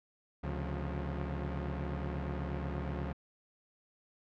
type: tone cluster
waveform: sawtooth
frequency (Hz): 72.1 / 135.9 / 178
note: D2 / C#3 / F3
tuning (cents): -31 / -34 / +33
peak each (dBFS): -33 / -38 / -37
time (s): 0.43-3.13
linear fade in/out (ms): 10
effects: low-pass 2000 Hz 12 dB/octave